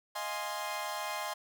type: chord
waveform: sawtooth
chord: F minor seventh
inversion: third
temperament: equal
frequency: 622.3 / 698.5 / 830.6 / 1046.5 Hz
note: Eb5 / F5 / Ab5 / C6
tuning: 0 / 0 / 0 / 0 cents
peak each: -38 / -40 / -36 / -35 dBFS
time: 0.15-1.34 s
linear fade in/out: 10 ms
effects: none